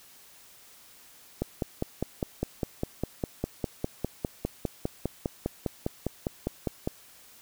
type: click train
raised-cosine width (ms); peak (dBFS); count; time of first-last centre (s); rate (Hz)
2; -14; 28; 1.42-6.875; 4.95
effects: white hiss -54 dBFS RMS until 7.41 s